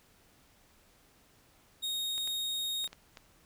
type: tone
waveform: 40% pulse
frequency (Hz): 3729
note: A#7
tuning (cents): 0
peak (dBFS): -31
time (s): 1.82-2.88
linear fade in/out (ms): 20
type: clicks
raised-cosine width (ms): 0.2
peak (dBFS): -29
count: 6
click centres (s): 2.18 / 2.275 / 2.843 / 2.877 / 2.93 / 3.172
effects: pink hiss -64 dBFS RMS until 3.45 s